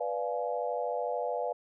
sine chord, B diminished seventh, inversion none, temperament equal with one note detuned, 493.9 / 587.3 / 698.5 / 845.6 Hz, B4 / D5 / F5 / Ab5, 0 / 0 / 0 / +31 cents, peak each -34 / -35 / -35 / -38 dBFS, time 0-1.53 s, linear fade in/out 10 ms, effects none

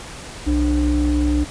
triangle ring-modulated tone, 116.54 Hz, A#2, in tune, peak -10 dBFS, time 0.46-1.45 s, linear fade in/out 20 ms, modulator 180 Hz, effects pink hiss -35 dBFS RMS until 1.5 s + resampled to 22050 Hz

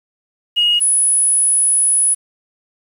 sine tone pair in turn, 2876 / 10140 Hz, F#7 / D#9, -50 / +32 cents, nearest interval octave + minor seventh, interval 2182 cents, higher second, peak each -10 dBFS, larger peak neither, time 0.56-0.8 / 0.8-2.15 s, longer second, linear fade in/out 20 ms, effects tanh soft clip ceiling -6 dBFS + 7-bit

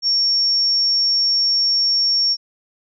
sine tone, 5500 Hz, F8, 27 cents flat, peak -14 dBFS, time 0.02-2.37 s, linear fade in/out 50 ms, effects none

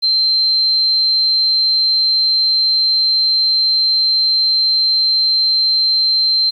sine tone, 4126 Hz, C8, 25 cents flat, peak -11 dBFS, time 0.02-6.51 s, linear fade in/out 20 ms, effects 8-bit

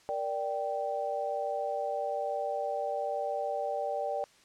sine chord, G minor, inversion first, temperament equal with one note detuned, 466.2 / 587.3 / 781.3 Hz, Bb4 / D5 / G5, 0 / 0 / -6 cents, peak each -38 / -33 / -34 dBFS, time 0.09-4.24 s, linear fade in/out 0 ms, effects white hiss -61 dBFS RMS until 4.44 s + low-pass 7000 Hz 12 dB/octave

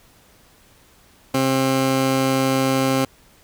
15% pulse tone pair together, 133 / 266 Hz, C3 / C4, +29 / +29 cents, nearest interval octave, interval 1200 cents, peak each -15 dBFS, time 1.34-3.05 s, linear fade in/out 5 ms, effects pink hiss -53 dBFS RMS until 3.43 s

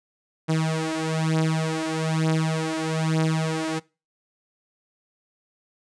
sawtooth beating tone pair, 158.8 / 159.9 Hz, D#3 / D#3, +36 / +48 cents, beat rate 1.1 Hz, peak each -21 dBFS, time 0.48-3.8 s, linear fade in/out 20 ms, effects noise-tail reverb RT60 0.3 s tail -23 dB re dry + resampled to 22050 Hz

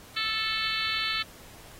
harmonic tone, 439.2 Hz, A4, 3 cents flat, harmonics 3 / 4 / 5 / 6 / 7 / 8 / 9 / 10, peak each -35 / -35 / -35 / -35 / -35 / -35 / -35 / -35 dBFS, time 0.16-1.23 s, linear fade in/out 10 ms, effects pink hiss -50 dBFS RMS until 1.79 s + AAC 48 kbps

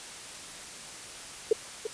sine tone with echo, 440 Hz, A4, in tune, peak -17 dBFS, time 1.51-1.53 s, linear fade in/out 5 ms, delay 340 ms, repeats 1, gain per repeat -11 dB, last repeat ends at 1.87 s, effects white hiss -43 dBFS RMS until 1.93 s + resampled to 22050 Hz

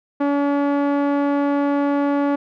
sawtooth tone with low-pass filter, 284.6 Hz, C#4, 46 cents sharp, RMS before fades -19 dBFS, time 0.2-2.36 s, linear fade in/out 10 ms, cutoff 1200 Hz, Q 0.81, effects none

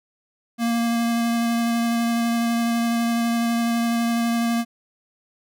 square tone with vibrato, 233.1 Hz, A#3, in tune, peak -20 dBFS, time 0.58-4.65 s, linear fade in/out 50 ms, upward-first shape sine, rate 12 Hz, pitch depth 10 cents each way, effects none

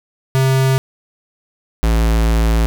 square tone pair in turn, 132.7 / 55.79 Hz, C3 / A1, +25 / +25 cents, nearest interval octave + minor third, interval 1500 cents, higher first, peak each -12 dBFS, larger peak neither, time 0.35-0.78 / 1.83-2.66 s, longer second, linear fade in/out 0 ms, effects none

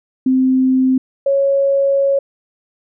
sine tone pair in turn, 260 / 552.5 Hz, C4 / C#5, -11 / -6 cents, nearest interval octave + minor second, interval 1305 cents, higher second, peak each -10 / -11 dBFS, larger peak first, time 0.26-0.98 / 1.26-2.19 s, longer second, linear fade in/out 5 ms, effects none

